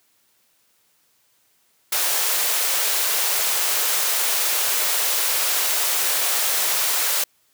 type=high-pass noise; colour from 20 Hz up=white; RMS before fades=-21 dBFS; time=1.92-7.24 s; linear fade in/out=5 ms; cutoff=430 Hz; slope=24 dB/octave; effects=white hiss -63 dBFS RMS until 7.53 s + high-pass 80 Hz 12 dB/octave